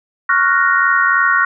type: chord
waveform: sine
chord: Gb major seventh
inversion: second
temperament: equal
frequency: 1108.7 / 1396.9 / 1480 / 1864.7 Hz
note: Db6 / F6 / Gb6 / Bb6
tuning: 0 / 0 / 0 / 0 cents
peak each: -16 dBFS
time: 0.29-1.45 s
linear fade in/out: 5 ms
effects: none